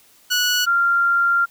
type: tone pair in turn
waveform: 15% pulse / sine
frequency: 1470 / 1387.5 Hz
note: F#6 / F6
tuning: -12 / -12 cents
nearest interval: minor second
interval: 100 cents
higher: first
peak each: -10 / -14 dBFS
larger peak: first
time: 0.3-0.66 / 0.66-1.46 s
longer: second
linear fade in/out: 20 ms
effects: white hiss -53 dBFS RMS until 1.5 s